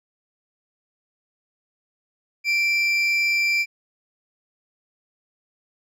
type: tone pair together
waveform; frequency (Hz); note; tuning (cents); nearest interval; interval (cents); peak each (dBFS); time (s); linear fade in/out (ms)
triangle; 2349 / 4949; D7 / D#8; 0 / -10; octave + minor second; 1290; -17 / -28; 2.44-3.66; 50
effects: none